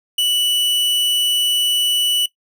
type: tone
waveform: 45% pulse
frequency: 2960 Hz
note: F#7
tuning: in tune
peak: -14 dBFS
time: 0.18-2.26 s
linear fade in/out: 5 ms
effects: noise-tail reverb RT60 0.1 s tail -18 dB re dry